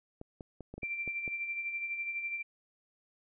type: clicks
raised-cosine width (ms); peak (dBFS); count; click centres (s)
2; -30; 8; 0.214 / 0.408 / 0.607 / 0.74 / 0.78 / 0.832 / 1.077 / 1.278
type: tone with tremolo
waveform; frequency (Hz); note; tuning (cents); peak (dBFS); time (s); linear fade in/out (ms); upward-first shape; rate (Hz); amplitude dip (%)
sine; 2356; D7; +5; -32; 0.82-2.43; 20; sine; 12; 50
effects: none